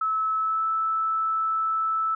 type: tone with pitch glide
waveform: sine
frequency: 1300 to 1313.6 Hz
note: E6 to E6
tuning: -24 to -6 cents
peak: -22 dBFS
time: 0.01-2.15 s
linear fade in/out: 5 ms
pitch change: +18 cents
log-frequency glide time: 0.38-0.65 s
effects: none